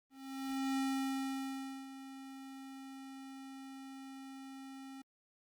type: tone with ADSR envelope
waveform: square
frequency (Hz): 268.5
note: C4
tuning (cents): +45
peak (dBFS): -33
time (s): 0.1-5.02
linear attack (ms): 670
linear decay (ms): 1100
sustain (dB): -15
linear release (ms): 6
effects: Opus 24 kbps